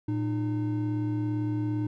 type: tone pair together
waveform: triangle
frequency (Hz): 114.06 / 304.5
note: A#2 / D#4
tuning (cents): -37 / -37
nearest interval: octave + perfect fourth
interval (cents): 1700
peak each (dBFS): -27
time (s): 0.08-1.87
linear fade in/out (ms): 5
effects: none